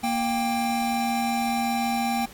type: tone pair together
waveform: square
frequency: 234.8 / 789.8 Hz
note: A#3 / G5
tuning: +13 / +13 cents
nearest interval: octave + major sixth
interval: 2100 cents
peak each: -27 / -26 dBFS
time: 0.03-2.26 s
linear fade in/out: 10 ms
effects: pink hiss -47 dBFS RMS until 2.33 s + AAC 64 kbps